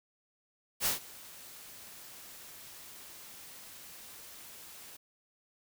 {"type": "noise with ADSR envelope", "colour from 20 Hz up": "white", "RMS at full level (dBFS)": -28, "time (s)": [0.8, 4.97], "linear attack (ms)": 60, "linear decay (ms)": 130, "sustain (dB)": -22, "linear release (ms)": 10, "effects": []}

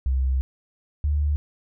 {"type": "tone pair in turn", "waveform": "sine", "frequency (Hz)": [65.41, 73.58], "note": ["C2", "D2"], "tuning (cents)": [0, 4], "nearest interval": "major second", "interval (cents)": 204, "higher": "second", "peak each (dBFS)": -19, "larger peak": "neither", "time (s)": [[0.06, 0.41], [1.04, 1.36]], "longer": "first", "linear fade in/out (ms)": 0, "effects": []}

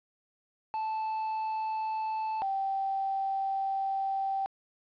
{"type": "tone pair in turn", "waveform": ["triangle", "sine"], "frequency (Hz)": [876, 778.5], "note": ["A5", "G5"], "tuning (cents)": [-8, -12], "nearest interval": "major second", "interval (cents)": 204, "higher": "first", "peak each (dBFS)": [-28, -28], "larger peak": "neither", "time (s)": [[0.74, 2.42], [2.42, 4.46]], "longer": "second", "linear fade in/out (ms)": 0, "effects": ["resampled to 11025 Hz", "10-bit"]}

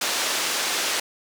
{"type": "band-pass noise", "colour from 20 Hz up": "white", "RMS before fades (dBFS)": -25, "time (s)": [0.01, 1], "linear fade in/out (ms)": 5, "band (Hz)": [320, 6300], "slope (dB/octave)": 12, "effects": []}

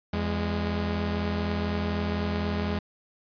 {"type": "tone pair together", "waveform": "sawtooth", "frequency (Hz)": [84.1, 206.1], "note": ["E2", "G#3"], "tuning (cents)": [35, -13], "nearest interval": "octave + major third", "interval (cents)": 1552, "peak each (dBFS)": -25, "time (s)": [0.13, 2.79], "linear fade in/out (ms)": 5, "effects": ["resampled to 11025 Hz"]}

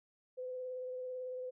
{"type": "tone with vibrato", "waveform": "sine", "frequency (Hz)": 507, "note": "B4", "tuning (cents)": 45, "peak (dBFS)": -39, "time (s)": [0.37, 1.51], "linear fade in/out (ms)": 20, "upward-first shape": "triangle", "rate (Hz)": 18, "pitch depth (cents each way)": 21, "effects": []}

